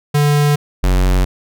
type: tone pair in turn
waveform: square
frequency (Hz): 146.4 / 46.11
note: D3 / F#1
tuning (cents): -5 / -5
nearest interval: octave + minor sixth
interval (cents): 2000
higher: first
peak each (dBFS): -11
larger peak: neither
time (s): 0.14-0.56 / 0.83-1.25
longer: neither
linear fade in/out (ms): 10
effects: none